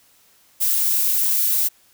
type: noise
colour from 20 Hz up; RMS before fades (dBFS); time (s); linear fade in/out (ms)
violet; -19; 0.6-1.69; 20
effects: white hiss -56 dBFS RMS until 1.93 s